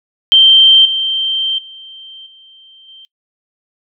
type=tone with level steps; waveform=sine; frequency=3136 Hz; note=G7; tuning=in tune; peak=-3 / -13 / -31 / -39 / -35 dBFS; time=0.32-3.05 s; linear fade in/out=0 ms; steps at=0.85 / 1.58 / 2.26 / 2.88 s; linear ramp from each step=5 ms; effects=noise-tail reverb RT60 0.1 s tail -21 dB re dry